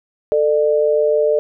sine tone pair together, 443.3 / 599 Hz, A4 / D5, +13 / +34 cents, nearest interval perfect fourth, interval 521 cents, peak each -15 dBFS, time 0.32-1.39 s, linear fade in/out 0 ms, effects none

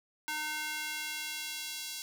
square tone with high-pass filter sweep, 305 Hz, D#4, 34 cents flat, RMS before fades -38 dBFS, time 0.28-2.02 s, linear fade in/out 0 ms, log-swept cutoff 1300 to 4100 Hz, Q 1.1, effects none

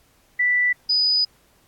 sine tone pair in turn, 1973 / 4972 Hz, B6 / D#8, -2 / -2 cents, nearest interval octave + major third, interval 1600 cents, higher second, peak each -16 dBFS, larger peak neither, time 0.39-0.73 / 0.89-1.25 s, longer second, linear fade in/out 10 ms, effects pink hiss -59 dBFS RMS until 1.67 s + AAC 64 kbps

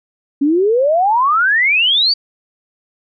sine exponential sweep, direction up, 271.8 to 4699 Hz, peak -10 dBFS, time 0.41-2.14 s, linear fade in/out 10 ms, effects none

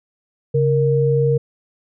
sine tone pair together, 138.12 / 466.2 Hz, C#3 / A#4, -6 / 0 cents, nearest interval octave + major sixth, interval 2106 cents, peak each -16 dBFS, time 0.54-1.38 s, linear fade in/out 10 ms, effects none

